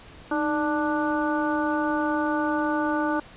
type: harmonic tone with a mistuned harmonic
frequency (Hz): 295.1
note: D4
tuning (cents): +8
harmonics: 1 / 2 / 3 / 4 / 5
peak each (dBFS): -25 / -30 / -29 / -32 / -31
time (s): 0.31-3.2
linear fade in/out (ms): 5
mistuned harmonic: 1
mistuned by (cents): +72
effects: pink hiss -47 dBFS RMS until 3.36 s + resampled to 8000 Hz